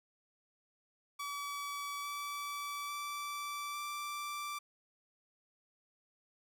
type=tone with pitch steps; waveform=sawtooth; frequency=1144 / 1153.3 / 1162.7 / 1172.1 Hz; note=D6 / D6 / D6 / D6; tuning=-46 / -32 / -18 / -4 cents; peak=-35 dBFS; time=1.19-4.59 s; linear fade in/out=10 ms; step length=850 ms; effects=none